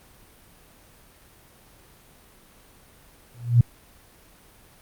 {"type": "tone with exponential growth", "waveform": "sine", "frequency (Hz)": 119.7, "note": "A#2", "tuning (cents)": 46, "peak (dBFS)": -8, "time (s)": [3.34, 3.61], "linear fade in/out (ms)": 5, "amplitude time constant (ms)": 57, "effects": ["pink hiss -53 dBFS RMS until 4.81 s", "Opus 32 kbps"]}